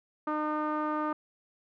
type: tone with low-pass filter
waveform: sawtooth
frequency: 304.1 Hz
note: D#4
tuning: 40 cents flat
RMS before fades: -31 dBFS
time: 0.27-1.13 s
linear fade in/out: 5 ms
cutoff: 1200 Hz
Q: 3.9
effects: none